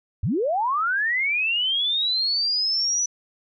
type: linear sweep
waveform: sine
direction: up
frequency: 67 to 5970 Hz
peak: -20 dBFS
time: 0.23-3.06 s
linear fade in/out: 5 ms
effects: none